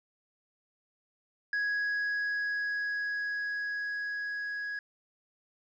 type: tone with level ramp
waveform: triangle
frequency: 1664 Hz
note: G#6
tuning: 3 cents sharp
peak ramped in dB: -26 to -32 dBFS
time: 1.53-4.79 s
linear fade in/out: 2 ms
effects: resampled to 16000 Hz + 11-bit